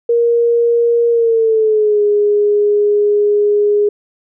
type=tone with pitch glide; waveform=sine; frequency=470 to 413.9 Hz; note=A#4 to G#4; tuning=+14 to -6 cents; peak=-9 dBFS; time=0.09-3.89 s; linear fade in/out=5 ms; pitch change=-220 cents; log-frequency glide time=1.1-2.02 s; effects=none